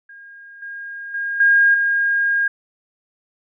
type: tone with level steps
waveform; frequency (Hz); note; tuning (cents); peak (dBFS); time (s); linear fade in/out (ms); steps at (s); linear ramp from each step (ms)
sine; 1622; G#6; -41; -38 / -29 / -21 / -10 / -15; 0.09-2.48; 5; 0.62 / 1.14 / 1.4 / 1.74; 5
effects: none